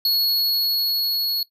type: tone with level ramp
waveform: square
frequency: 4348 Hz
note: C#8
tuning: 34 cents flat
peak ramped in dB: -17 to -21 dBFS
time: 0.05-1.43 s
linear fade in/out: 2 ms
effects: noise-tail reverb RT60 0.1 s tail -17 dB re dry